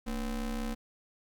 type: ring-modulated tone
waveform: square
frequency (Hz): 130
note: C3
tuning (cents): -11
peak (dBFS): -30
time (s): 0.06-0.75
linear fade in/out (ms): 20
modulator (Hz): 97.3
effects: 12-bit